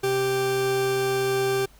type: tone pair together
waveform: 40% pulse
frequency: 130.17 / 392 Hz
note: C3 / G4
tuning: -9 / 0 cents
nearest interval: octave + perfect fifth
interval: 1909 cents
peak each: -32 / -21 dBFS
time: 0.03-1.66 s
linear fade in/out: 10 ms
effects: added 50 Hz sine -53 dBFS peak until 1.79 s + pink hiss -56 dBFS RMS until 1.79 s